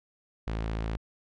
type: tone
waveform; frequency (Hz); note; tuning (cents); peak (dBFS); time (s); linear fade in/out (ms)
sawtooth; 55; A1; 0; -26; 0.47-0.97; 5
effects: low-pass 4000 Hz 12 dB/octave